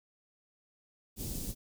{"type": "band-stop noise", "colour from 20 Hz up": "pink", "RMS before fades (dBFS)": -38, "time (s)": [1.16, 1.55], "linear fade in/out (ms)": 50, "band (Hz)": [300, 6300], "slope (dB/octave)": 12, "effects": []}